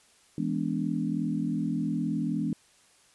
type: chord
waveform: sine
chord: E dominant seventh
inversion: none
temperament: equal with one note detuned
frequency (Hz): 164.81 / 207.7 / 246.9 / 290.1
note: E3 / G#3 / B3 / D4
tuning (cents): 0 / 0 / 0 / -21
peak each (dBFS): -32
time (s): 0.38-2.53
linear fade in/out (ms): 2
effects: white hiss -61 dBFS RMS until 3.14 s + resampled to 24000 Hz